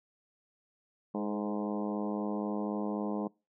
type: harmonic tone with a mistuned harmonic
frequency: 103.83 Hz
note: G#2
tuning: in tune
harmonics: 2 / 3 / 4 / 5 / 6 / 7 / 8 / 9 / 10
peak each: -34 / -38 / -40 / -42 / -44 / -45 / -46 / -47 / -48 dBFS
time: 1.14-3.28 s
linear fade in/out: 10 ms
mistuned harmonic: 4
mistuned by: +29 cents
effects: noise-tail reverb RT60 0.3 s tail -26 dB re dry